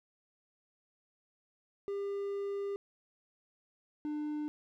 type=tone pair in turn; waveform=triangle; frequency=400 / 299.7 Hz; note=G4 / D4; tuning=+35 / +35 cents; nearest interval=perfect fourth; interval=500 cents; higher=first; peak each=-32 / -32 dBFS; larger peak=neither; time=1.88-2.76 / 4.05-4.48 s; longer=first; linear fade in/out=0 ms; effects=none